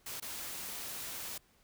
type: noise with dropouts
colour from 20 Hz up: white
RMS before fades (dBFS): -42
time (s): 0.06-1.38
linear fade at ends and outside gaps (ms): 5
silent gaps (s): 0.201-0.222
effects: pink hiss -68 dBFS RMS until 1.63 s